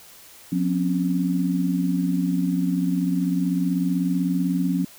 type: tone cluster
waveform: sine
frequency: 178.6 / 254.3 / 274.6 Hz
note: F3 / C4 / C#4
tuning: +39 / -49 / -16 cents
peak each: -22 / -28 / -24 dBFS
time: 0.52-4.85 s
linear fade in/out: 5 ms
effects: white hiss -47 dBFS RMS until 4.98 s